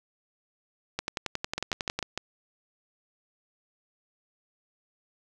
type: two click trains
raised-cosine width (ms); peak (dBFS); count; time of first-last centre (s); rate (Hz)
0.2; -13 / -12; 5 / 12; 1.58-2.176 / 0.99-1.99; 6.71 / 11
effects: none